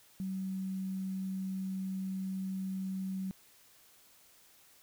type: tone with quantisation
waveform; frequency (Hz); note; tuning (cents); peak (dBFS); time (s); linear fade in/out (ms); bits
sine; 190; F#3; +46; -34; 0.2-3.31; 0; 10
effects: white hiss -62 dBFS RMS until 4.82 s